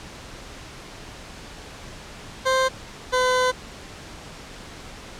20% pulse tone pair in turn, 523.3 / 506.9 Hz, C5 / B4, 0 / +45 cents, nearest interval minor second, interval 55 cents, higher first, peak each -13 dBFS, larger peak neither, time 2.45-2.69 / 3.12-3.52 s, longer second, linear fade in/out 20 ms, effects pink hiss -40 dBFS RMS until 5.19 s + low-pass 7000 Hz 12 dB/octave

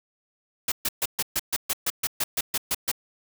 white noise bursts, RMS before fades -25 dBFS, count 14, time 0.68-2.916 s, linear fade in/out 5 ms, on 39 ms, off 130 ms, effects none

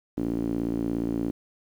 sawtooth tone with band-pass filter, 57.1 Hz, A#1, 35 cents flat, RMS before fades -28 dBFS, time 0.17-1.31 s, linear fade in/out 5 ms, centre 290 Hz, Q 4, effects 9-bit

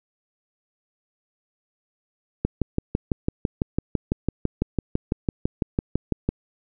click train, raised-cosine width 3 ms, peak -8 dBFS, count 24, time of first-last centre 2.45-6.29 s, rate 5.99 Hz, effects none

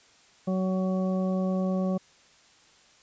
harmonic tone, 187.1 Hz, F#3, 20 cents sharp, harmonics 1 / 2 / 3 / 4 / 6, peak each -25 / -36 / -32 / -41 / -43 dBFS, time 0.47-1.98 s, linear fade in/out 10 ms, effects white hiss -58 dBFS RMS until 3.02 s + resampled to 16000 Hz

